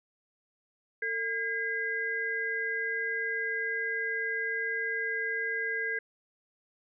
sine tone cluster, 450.3 / 1622 / 2025 Hz, A4 / G#6 / B6, +40 / -41 / +43 cents, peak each -38 / -31 / -35 dBFS, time 1.02-5.99 s, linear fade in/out 5 ms, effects none

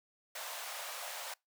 pink high-pass noise, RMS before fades -43 dBFS, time 0.35-1.34 s, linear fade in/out 5 ms, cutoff 560 Hz, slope 48 dB/octave, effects noise-tail reverb RT60 0.2 s tail -25 dB re dry

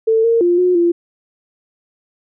sine tone with pitch steps, 446.1 / 460.6 / 349.8 / 361.5 / 343.8 Hz, A4 / A#4 / F4 / F#4 / F4, +24 / -21 / +3 / -40 / -27 cents, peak -10 dBFS, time 0.07-0.92 s, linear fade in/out 10 ms, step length 170 ms, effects none

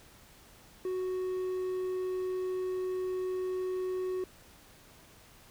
triangle tone, 370 Hz, F#4, in tune, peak -29 dBFS, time 0.85-4.24 s, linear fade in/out 2 ms, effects pink hiss -57 dBFS RMS until 5.5 s

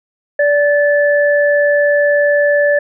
sine tone pair together, 581.3 / 1742 Hz, D5 / A6, -18 / -18 cents, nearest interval octave + perfect fifth, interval 1900 cents, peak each -10 / -15 dBFS, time 0.39-2.79 s, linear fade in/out 5 ms, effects none

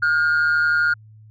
sine tone pair together, 1421.3 / 1574 Hz, F6 / G6, +30 / +7 cents, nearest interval major second, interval 177 cents, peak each -14 / -21 dBFS, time 0.02-0.94 s, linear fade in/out 10 ms, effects tanh soft clip ceiling -13 dBFS + added 108 Hz sine -43 dBFS peak until 1.3 s

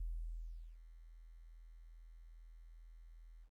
sine tone with ADSR envelope, 41.2 Hz, E1, in tune, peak -38 dBFS, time 0-3.5 s, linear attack 6 ms, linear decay 760 ms, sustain -16 dB, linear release 72 ms, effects 13-bit

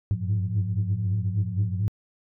sine tone cluster, 93.8 / 99.9 / 103.9 / 108.5 / 178 Hz, F#2 / G2 / G#2 / A2 / F3, +24 / +33 / +1 / -24 / +33 cents, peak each -31 / -26 / -28 / -28 / -33 dBFS, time 0.11-1.88 s, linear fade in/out 0 ms, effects tanh soft clip ceiling -16 dBFS

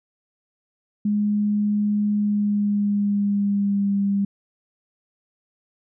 sine tone with pitch glide, 207.7 to 199.35 Hz, G#3 to G3, 0 to +29 cents, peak -18 dBFS, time 1.05-4.25 s, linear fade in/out 5 ms, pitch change -71 cents, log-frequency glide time 2.14-3.99 s, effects none

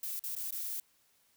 violet noise with dropouts, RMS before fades -38 dBFS, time 0.03-0.8 s, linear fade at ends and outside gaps 2 ms, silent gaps 0.194-0.238 / 0.352-0.364 / 0.508-0.523 s, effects white hiss -70 dBFS RMS until 1.36 s

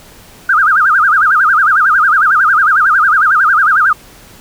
sine tone with vibrato, 1396.9 Hz, F6, in tune, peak -6 dBFS, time 0.49-3.93 s, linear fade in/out 5 ms, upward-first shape sine, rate 11 Hz, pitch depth 250 cents each way, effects pink hiss -39 dBFS RMS until 4.4 s

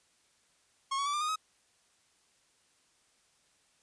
45% pulse tone with pitch steps, 1087 / 1121.4 / 1157 / 1193.6 / 1231.4 / 1270.5 Hz, C#6 / C#6 / D6 / D6 / D#6 / D#6, -34 / +20 / -26 / +28 / -18 / +36 cents, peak -30 dBFS, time 0.91-1.36 s, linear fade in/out 10 ms, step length 75 ms, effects white hiss -69 dBFS RMS until 3.82 s + resampled to 22050 Hz

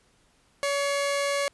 sawtooth tone pair together, 565 / 2164 Hz, C#5 / C#7, +33 / -42 cents, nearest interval octave + major seventh, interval 2325 cents, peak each -21 / -30 dBFS, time 0.63-1.48 s, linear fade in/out 0 ms, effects pink hiss -64 dBFS RMS until 1.53 s + resampled to 24000 Hz

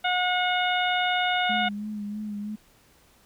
harmonic tone, 725 Hz, F#5, 35 cents flat, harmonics 1 / 2 / 3 / 4 / 5, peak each -25 / -28 / -30 / -31 / -32 dBFS, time 0.04-1.69 s, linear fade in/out 10 ms
sine tone with vibrato, 209.1 Hz, G#3, 12 cents sharp, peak -30 dBFS, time 1.49-2.56 s, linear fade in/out 10 ms, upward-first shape sine, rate 3.1 Hz, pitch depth 37 cents each way
effects pink hiss -59 dBFS RMS until 3.25 s

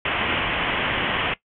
white low-pass noise, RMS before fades -24 dBFS, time 0.05-1.34 s, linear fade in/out 5 ms, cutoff 3200 Hz, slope 96 dB/octave, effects noise-tail reverb RT60 0.1 s tail -18 dB re dry

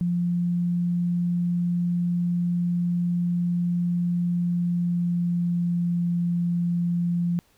sine tone with pitch glide, 174.61 to 173.1 Hz, F3 to F3, 0 to -15 cents, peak -21 dBFS, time 0.01-7.39 s, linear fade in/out 0 ms, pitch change -15 cents, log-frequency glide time 4.3-6.11 s, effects pink hiss -62 dBFS RMS until 7.57 s

